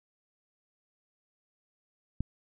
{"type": "click", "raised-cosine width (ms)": 5, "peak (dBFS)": -18, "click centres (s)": 2.206, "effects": []}